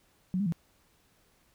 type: tone with pitch steps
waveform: sine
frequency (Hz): 184.6 / 204 / 166.9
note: F#3 / G#3 / E3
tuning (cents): -4 / -31 / +22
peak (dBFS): -26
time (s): 0.34-0.523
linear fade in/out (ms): 0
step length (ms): 61
effects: pink hiss -67 dBFS RMS until 1.54 s